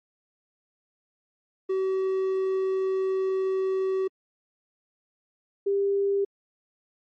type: tone pair in turn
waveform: triangle / sine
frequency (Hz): 380.5 / 397.8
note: F#4 / G4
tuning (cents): +48 / +25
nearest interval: minor second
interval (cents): 77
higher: second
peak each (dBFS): -21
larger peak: neither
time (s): 1.69-4.08 / 5.66-6.25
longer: first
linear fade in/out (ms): 10
effects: MP3 32 kbps